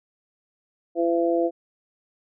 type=harmonic tone; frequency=169.1 Hz; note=E3; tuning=44 cents sharp; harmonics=2 / 3 / 4; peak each=-22 / -24 / -25 dBFS; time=0.95-1.51 s; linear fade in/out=50 ms; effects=none